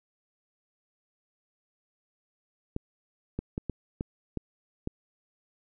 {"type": "clicks", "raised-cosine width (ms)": 3, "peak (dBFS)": -18, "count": 7, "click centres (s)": [2.764, 3.39, 3.579, 3.697, 4.009, 4.373, 4.874], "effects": []}